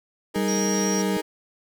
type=chord; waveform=35% pulse; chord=D# suspended fourth; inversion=none; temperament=equal; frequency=311.1 / 415.3 / 466.2 Hz; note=D#4 / G#4 / A#4; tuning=0 / 0 / 0 cents; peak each=-27 dBFS; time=0.34-1.22 s; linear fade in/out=20 ms
type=tone with pitch glide; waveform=sine; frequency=196 to 193.64 Hz; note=G3 to G3; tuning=0 to -21 cents; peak=-24 dBFS; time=0.36-1.17 s; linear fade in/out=0 ms; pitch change=-21 cents; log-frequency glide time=0.8-1.01 s
type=tone; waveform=sine; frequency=5670 Hz; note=F8; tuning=25 cents sharp; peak=-27 dBFS; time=0.48-1.02 s; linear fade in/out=5 ms
effects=none